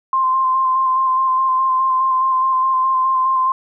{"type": "tone with vibrato", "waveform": "sine", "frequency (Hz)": 1046.5, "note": "C6", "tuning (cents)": 0, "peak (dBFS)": -13, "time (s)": [0.13, 3.52], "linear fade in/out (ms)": 2, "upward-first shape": "square", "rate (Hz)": 4.8, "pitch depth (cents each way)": 16, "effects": []}